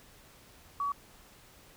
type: tone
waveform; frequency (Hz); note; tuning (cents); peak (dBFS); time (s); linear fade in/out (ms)
sine; 1134; C#6; +39; -29; 0.8-0.92; 2
effects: pink hiss -57 dBFS RMS until 1.76 s